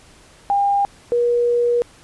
sine tone pair in turn, 803 / 479.1 Hz, G5 / A#4, +41 / +47 cents, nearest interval major sixth, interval 894 cents, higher first, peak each -14 dBFS, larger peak neither, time 0.5-0.85 / 1.12-1.82 s, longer second, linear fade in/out 0 ms, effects pink hiss -48 dBFS RMS until 2.03 s + resampled to 24000 Hz

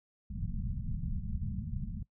pink low-pass noise, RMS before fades -36 dBFS, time 0.3-2.03 s, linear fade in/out 5 ms, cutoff 220 Hz, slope 96 dB/octave, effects noise-tail reverb RT60 0.1 s tail -20 dB re dry

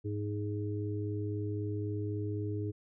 harmonic tone, 103.83 Hz, G#2, in tune, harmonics 1 / 3 / 4, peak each -34 / -39 / -40 dBFS, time 0.04-2.72 s, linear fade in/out 20 ms, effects none

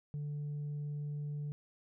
sine tone with tanh clipping, 146.83 Hz, D3, in tune, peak -37 dBFS, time 0.14-1.52 s, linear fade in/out 0 ms, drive 1 dB, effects none

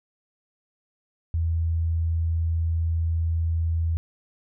sine tone, 82.41 Hz, E2, in tune, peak -21 dBFS, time 1.34-3.97 s, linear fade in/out 0 ms, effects none

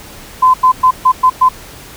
sine tone bursts at uneven times, 1023 Hz, C6, 39 cents flat, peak -4 dBFS, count 6, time 0.42-0.54 / 0.63-0.72 / 0.83-0.91 / 1.05-1.12 / 1.23-1.3 / 1.41-1.49 s, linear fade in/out 10 ms, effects pink hiss -34 dBFS RMS until 1.96 s

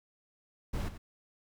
brown noise with echo, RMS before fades -34 dBFS, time 0.73-0.89 s, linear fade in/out 10 ms, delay 90 ms, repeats 1, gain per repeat -11 dB, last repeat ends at 0.98 s, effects none

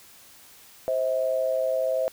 sine tone pair together, 524 / 644.9 Hz, C5 / E5, +2 / -38 cents, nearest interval major third, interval 360 cents, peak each -25 dBFS, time 0.88-2.08 s, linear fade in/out 0 ms, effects white hiss -51 dBFS RMS until 2.12 s

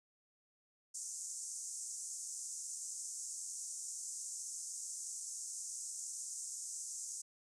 pink band-pass noise, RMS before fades -45 dBFS, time 0.94-7.22 s, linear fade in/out 10 ms, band 6200 to 8900 Hz, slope 48 dB/octave, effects none

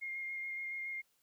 sine tone with vibrato, 2130 Hz, C7, 30 cents sharp, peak -38 dBFS, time 0.01-1.02 s, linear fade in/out 20 ms, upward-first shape square, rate 7.1 Hz, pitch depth 11 cents each way, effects white hiss -75 dBFS RMS until 1.22 s

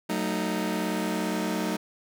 sawtooth chord, D# diminished, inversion first, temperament just, 186.68 / 224 / 311.1 Hz, F#3 / A3 / D#4, +16 / +31 / 0 cents, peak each -27 dBFS, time 0.09-1.77 s, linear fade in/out 10 ms, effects none

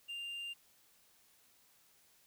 triangle tone, 2794 Hz, F7, in tune, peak -39 dBFS, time 0.08-0.54 s, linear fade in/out 20 ms, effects white hiss -68 dBFS RMS until 2.26 s

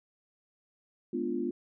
sine chord, G# diminished seventh, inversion none, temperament equal with one note detuned, 210.7 / 246.9 / 293.7 / 349.2 Hz, G#3 / B3 / D4 / F4, +25 / 0 / 0 / 0 cents, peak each -39 / -34 / -37 / -33 dBFS, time 1.13-1.51 s, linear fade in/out 5 ms, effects none

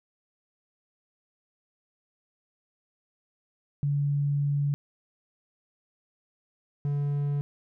sine / triangle tone pair in turn, 143.1 / 143.65 Hz, D3 / D3, -45 / -38 cents, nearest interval unison, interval 7 cents, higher second, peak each -23 dBFS, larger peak neither, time 3.83-4.74 / 6.85-7.41 s, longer first, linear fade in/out 0 ms, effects none

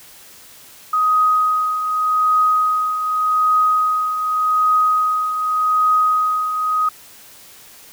sine tone with tremolo, 1254 Hz, D#6, 13 cents sharp, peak -11 dBFS, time 0.93-6.89 s, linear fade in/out 5 ms, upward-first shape triangle, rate 0.85 Hz, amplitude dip 60%, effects white hiss -43 dBFS RMS until 7.92 s

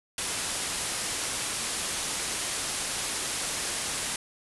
white low-pass noise, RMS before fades -32 dBFS, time 0.18-4.16 s, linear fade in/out 2 ms, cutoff 11000 Hz, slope 96 dB/octave, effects none

